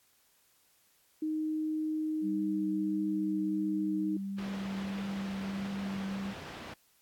sine tone, 311.1 Hz, D#4, in tune, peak -30 dBFS, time 1.22-4.17 s, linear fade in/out 5 ms
sine tone with vibrato, 196 Hz, G3, in tune, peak -34 dBFS, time 2.21-6.35 s, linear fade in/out 50 ms, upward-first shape triangle, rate 1.5 Hz, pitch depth 14 cents each way
pink band-pass noise, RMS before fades -45 dBFS, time 4.38-6.74 s, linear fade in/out 5 ms, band 110 to 3500 Hz, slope 12 dB/octave
effects white hiss -68 dBFS RMS until 7.01 s + AAC 64 kbps

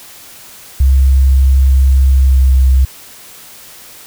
sine tone with pitch glide, 66.6 to 65.34 Hz, C2 to C2, +31 to -2 cents, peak -5 dBFS, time 0.8-2.85 s, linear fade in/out 5 ms, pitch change -33 cents, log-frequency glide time 2.04-2.64 s, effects white hiss -36 dBFS RMS until 4.06 s

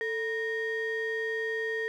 triangle ring-modulated tone, 705 Hz, F5, 16 cents sharp, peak -24 dBFS, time 0.01-1.88 s, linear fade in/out 0 ms, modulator 1150 Hz, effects none

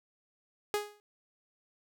sawtooth tone with exponential decay, 415.3 Hz, G#4, in tune, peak -22 dBFS, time 0.74-1 s, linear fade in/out 0 ms, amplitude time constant 56 ms, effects none

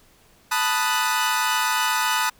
sawtooth chord, B dominant seventh, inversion third, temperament equal, 880 / 987.8 / 1244.5 / 1480 Hz, A5 / B5 / D#6 / F#6, 0 / 0 / 0 / 0 cents, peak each -22 dBFS, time 0.51-2.3 s, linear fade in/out 10 ms, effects pink hiss -56 dBFS RMS until 2.39 s

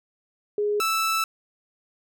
sine / sawtooth tone pair in turn, 415.3 / 1318.5 Hz, G#4 / E6, 0 / 0 cents, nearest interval octave + minor sixth, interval 2000 cents, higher second, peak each -21 / -18 dBFS, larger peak second, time 0.58-0.8 / 0.8-1.24 s, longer second, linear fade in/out 2 ms, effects none

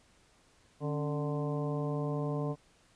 harmonic tone with a mistuned harmonic, 148.2 Hz, D3, 16 cents sharp, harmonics 1 / 2 / 3 / 4 / 5 / 6 / 7, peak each -33 / -38 / -38 / -41 / -46 / -50 / -45 dBFS, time 0.8-2.56 s, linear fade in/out 50 ms, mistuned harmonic 2, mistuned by -93 cents, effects pink hiss -65 dBFS RMS until 2.95 s + resampled to 22050 Hz

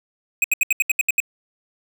square tone bursts, 2521 Hz, D#7, 22 cents sharp, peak -15 dBFS, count 9, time 0.42-1.202 s, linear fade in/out 2 ms, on 22 ms, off 73 ms, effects none

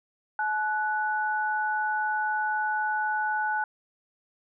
sine tone pair together, 856.1 / 1480 Hz, A5 / F#6, -48 / 0 cents, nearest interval major sixth, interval 948 cents, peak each -27 / -28 dBFS, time 0.39-3.64 s, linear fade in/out 2 ms, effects none

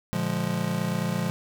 square chord, Bb dominant seventh, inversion none, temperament just, 116.54 / 145.68 / 174.81 / 209.8 Hz, Bb2 / D3 / F3 / Ab3, 0 / -14 / +2 / +18 cents, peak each -34 / -33 / -29 / -32 dBFS, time 0.13-1.3 s, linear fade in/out 0 ms, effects none

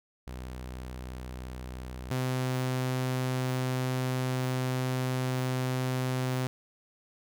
sawtooth tone pair in turn, 63 / 128.42 Hz, B1 / C3, +35 / -32 cents, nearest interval octave, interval 1233 cents, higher second, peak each -34 / -24 dBFS, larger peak second, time 0.27-2.11 / 2.11-6.47 s, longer second, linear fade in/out 0 ms, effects none

